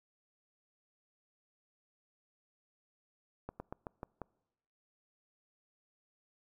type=slowing click train; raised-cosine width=1 ms; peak=-27 dBFS; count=6; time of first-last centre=3.49-4.217 s; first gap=110 ms; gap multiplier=1.14; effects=noise-tail reverb RT60 1.0 s tail -26 dB re dry